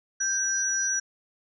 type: tone pair together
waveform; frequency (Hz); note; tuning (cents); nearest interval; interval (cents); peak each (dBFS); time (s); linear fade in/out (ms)
sine; 1568 / 5852; G6 / F#8; 0 / -20; octave + major seventh; 2280; -29 / -25; 0.2-1; 10
effects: none